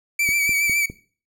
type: tone with vibrato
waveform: 45% pulse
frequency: 2300 Hz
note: D7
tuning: 37 cents flat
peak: -18 dBFS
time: 0.19-0.86 s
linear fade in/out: 5 ms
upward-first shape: sine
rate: 7.2 Hz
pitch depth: 38 cents each way
type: click train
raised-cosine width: 3 ms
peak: -20 dBFS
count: 4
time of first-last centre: 0.29-0.9 s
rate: 4.92 Hz
effects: noise-tail reverb RT60 0.4 s tail -17 dB re dry